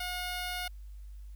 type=tone; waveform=10% pulse; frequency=721 Hz; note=F#5; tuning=45 cents flat; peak=-26 dBFS; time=0-0.68 s; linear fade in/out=5 ms; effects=added 50 Hz sine -43 dBFS peak until 1.35 s + white hiss -70 dBFS RMS until 1.35 s